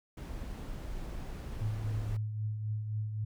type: noise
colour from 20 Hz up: brown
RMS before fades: -40 dBFS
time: 0.17-2.17 s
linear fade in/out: 5 ms
type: tone with tremolo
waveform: sine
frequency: 107.3 Hz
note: A2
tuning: 43 cents flat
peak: -30 dBFS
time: 1.6-3.25 s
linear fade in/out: 10 ms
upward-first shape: triangle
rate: 3.8 Hz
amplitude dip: 50%
effects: none